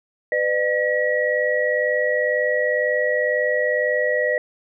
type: tone cluster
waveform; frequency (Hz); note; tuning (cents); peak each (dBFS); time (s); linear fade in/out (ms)
sine; 501 / 603 / 1917; B4 / D5 / A#6; +25 / +46 / +48; -22; 0.32-4.38; 2
effects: none